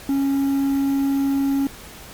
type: tone with quantisation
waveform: triangle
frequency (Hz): 275.4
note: C#4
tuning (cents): -11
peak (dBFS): -15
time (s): 0.09-1.67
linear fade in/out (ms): 2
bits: 7
effects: pink hiss -40 dBFS RMS until 2.13 s + MP3 96 kbps